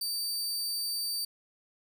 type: tone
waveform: sawtooth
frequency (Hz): 4627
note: D8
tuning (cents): -27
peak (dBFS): -28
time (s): 0.01-1.25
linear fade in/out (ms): 5
effects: none